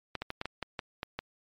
clicks, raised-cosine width 0.3 ms, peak -18 dBFS, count 9, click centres 0.153 / 0.22 / 0.304 / 0.414 / 0.456 / 0.627 / 0.792 / 1.031 / 1.19 s, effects MP3 64 kbps

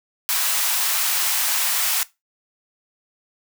white high-pass noise, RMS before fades -21 dBFS, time 0.29-2.03 s, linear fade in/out 0 ms, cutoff 750 Hz, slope 24 dB/octave, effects noise-tail reverb RT60 0.2 s tail -18 dB re dry

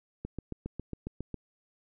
click train, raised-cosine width 3 ms, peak -23 dBFS, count 9, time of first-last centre 0.25-1.343 s, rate 7.32 Hz, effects none

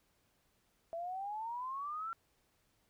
sine exponential sweep, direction up, 658 to 1369 Hz, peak -38 dBFS, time 0.93-2.13 s, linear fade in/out 0 ms, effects pink hiss -75 dBFS RMS until 2.89 s

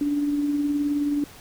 sine tone with tremolo, 290 Hz, D4, 22 cents flat, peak -19 dBFS, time 0.01-1.24 s, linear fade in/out 2 ms, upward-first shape triangle, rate 19 Hz, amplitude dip 40%, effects pink hiss -46 dBFS RMS until 1.4 s

